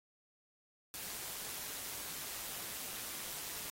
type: noise with amplitude modulation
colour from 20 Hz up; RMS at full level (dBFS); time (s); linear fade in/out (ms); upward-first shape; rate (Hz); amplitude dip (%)
white; -41; 0.94-3.7; 0; sine; 205; 60
effects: AAC 48 kbps